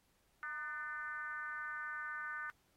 sine tone with frequency modulation, 1500 Hz, F#6, 23 cents sharp, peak -40 dBFS, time 0.43-2.5 s, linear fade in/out 0 ms, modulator 284 Hz, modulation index 1.1, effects pink hiss -75 dBFS RMS until 2.76 s + AAC 48 kbps

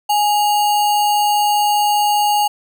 sine tone with sample-and-hold, 830 Hz, G#5, 1 cent flat, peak -12 dBFS, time 0.09-2.48 s, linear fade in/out 10 ms, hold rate 3675 Hz, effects none

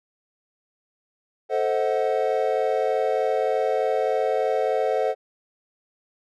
triangle chord, A diminished seventh, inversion none, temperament equal with one note detuned, 440 / 523.3 / 635.3 / 740 Hz, A4 / C5 / Eb5 / Gb5, 0 / 0 / +36 / 0 cents, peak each -23 / -23 / -25 / -25 dBFS, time 1.49-5.15 s, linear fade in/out 50 ms, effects none

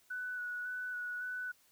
sine tone with vibrato, 1480 Hz, F#6, in tune, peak -37 dBFS, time 0.1-1.52 s, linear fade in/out 10 ms, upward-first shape square, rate 1.8 Hz, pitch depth 15 cents each way, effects white hiss -68 dBFS RMS until 1.71 s

